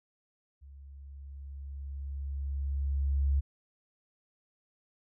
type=tone with level ramp; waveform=sine; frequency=69.3 Hz; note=C#2; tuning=in tune; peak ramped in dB=-48 to -23 dBFS; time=0.61-3.41 s; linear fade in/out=20 ms; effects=none